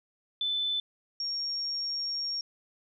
sine tone pair in turn, 3515 / 5552 Hz, A7 / F8, -2 / -11 cents, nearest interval minor sixth, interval 791 cents, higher second, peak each -27 / -30 dBFS, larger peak first, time 0.41-0.8 / 1.2-2.41 s, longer second, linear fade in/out 2 ms, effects none

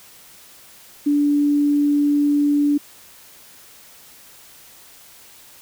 sine tone, 290.3 Hz, D4, 20 cents flat, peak -14 dBFS, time 1.06-2.78 s, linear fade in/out 10 ms, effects white hiss -46 dBFS RMS until 5.61 s

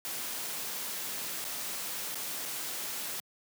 white noise with dropouts, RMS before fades -37 dBFS, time 0.05-3.2 s, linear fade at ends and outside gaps 0 ms, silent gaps 1.443-1.45 / 2.146-2.155 / 2.454-2.458 s, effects high-pass 150 Hz 12 dB/octave

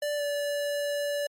square tone with pitch glide, 587 to 578.3 Hz, D5 to D5, -1 to -27 cents, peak -28 dBFS, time 0.02-1.27 s, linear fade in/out 5 ms, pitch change -26 cents, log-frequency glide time 0.16-0.23 s, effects MP3 64 kbps

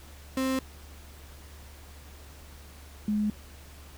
35% pulse / sine tone pair in turn, 263 / 210.2 Hz, C4 / G#3, +9 / +21 cents, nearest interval major third, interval 388 cents, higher first, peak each -24 dBFS, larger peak neither, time 0.37-0.59 / 3.08-3.3 s, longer neither, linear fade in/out 2 ms, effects added 72 Hz sine -47 dBFS peak until 3.97 s + pink hiss -52 dBFS RMS until 3.97 s

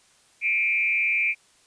sine tone with frequency modulation, 2359 Hz, D7, 7 cents sharp, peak -20 dBFS, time 0.41-1.35 s, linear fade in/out 50 ms, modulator 183 Hz, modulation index 0.75, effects white hiss -59 dBFS RMS until 1.66 s + resampled to 22050 Hz

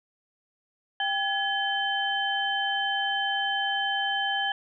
sine tone cluster, 792 / 1695 / 3085 Hz, G5 / G#6 / G7, +18 / +35 / -28 cents, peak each -29 dBFS, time 1-4.52 s, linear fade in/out 2 ms, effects none

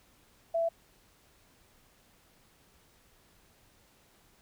sine tone, 666 Hz, E5, 18 cents sharp, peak -26 dBFS, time 0.54-0.69 s, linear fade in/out 10 ms, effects pink hiss -64 dBFS RMS until 4.41 s

